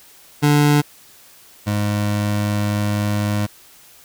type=tone pair in turn; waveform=25% pulse; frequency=146.83 / 103.82 Hz; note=D3 / G#2; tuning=0 / 0 cents; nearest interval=tritone; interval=600 cents; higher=first; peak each=-8 / -14 dBFS; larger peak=first; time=0.42-0.82 / 1.66-3.47 s; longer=second; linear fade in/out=20 ms; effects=white hiss -47 dBFS RMS until 4.04 s